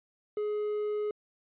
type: tone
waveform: triangle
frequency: 420 Hz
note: G#4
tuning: 19 cents sharp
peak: -27 dBFS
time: 0.37-1.11 s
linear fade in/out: 2 ms
effects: resampled to 8000 Hz